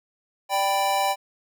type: chord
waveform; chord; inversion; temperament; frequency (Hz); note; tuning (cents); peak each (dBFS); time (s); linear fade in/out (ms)
square; G major; second; equal; 587.3 / 784 / 987.8; D5 / G5 / B5; 0 / 0 / 0; -29 / -23 / -28; 0.49-1.16; 50
effects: none